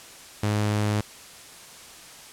sawtooth tone, 105 Hz, G#2, 19 cents sharp, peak -18 dBFS, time 0.43-1.01 s, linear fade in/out 5 ms, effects white hiss -45 dBFS RMS until 2.32 s + low-pass 10000 Hz 12 dB/octave

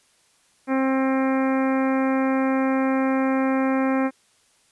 harmonic tone, 265.4 Hz, C4, 25 cents sharp, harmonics 1 / 2 / 3 / 4 / 5 / 6 / 7 / 8 / 9, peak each -20 / -26 / -30 / -32 / -34 / -36 / -37 / -38 / -39 dBFS, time 0.67-4.11 s, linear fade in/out 50 ms, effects white hiss -61 dBFS RMS until 4.71 s + resampled to 24000 Hz

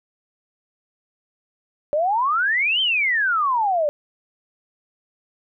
sine exponential two-way sweep, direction up then down, 570 to 3182 to 570 Hz, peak -17 dBFS, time 1.93-3.89 s, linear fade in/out 0 ms, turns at 2.81 s, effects none

